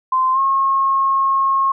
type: tone with pitch glide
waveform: sine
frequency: 1038 to 1083.3 Hz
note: C6 to C#6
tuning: -14 to -40 cents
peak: -13 dBFS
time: 0.12-1.72 s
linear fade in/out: 5 ms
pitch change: +74 cents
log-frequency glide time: 0.33-0.39 s
effects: none